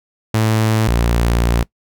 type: tone pair in turn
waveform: sawtooth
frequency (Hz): 110 / 58.27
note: A2 / A#1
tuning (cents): 0 / 0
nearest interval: major seventh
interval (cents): 1100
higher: first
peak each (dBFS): -9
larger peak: neither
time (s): 0.34-0.88 / 0.88-1.63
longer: second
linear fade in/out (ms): 5
effects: noise-tail reverb RT60 0.1 s tail -21 dB re dry